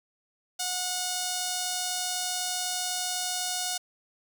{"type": "tone with notch filter", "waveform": "5% pulse", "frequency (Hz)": 728, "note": "F#5", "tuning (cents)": -28, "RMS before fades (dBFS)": -31, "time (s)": [0.59, 3.78], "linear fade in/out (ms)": 10, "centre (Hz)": 1900, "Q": 1.1, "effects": []}